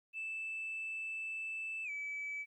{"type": "tone with pitch glide", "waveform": "sine", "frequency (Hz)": [2637, 2296], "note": ["E7", "D7"], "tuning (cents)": [0, -40], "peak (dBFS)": -37, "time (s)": [0.13, 2.46], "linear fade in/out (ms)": 50, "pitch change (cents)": -240, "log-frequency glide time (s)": [1.84, 1.9], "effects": ["tanh soft clip ceiling -35 dBFS", "13-bit"]}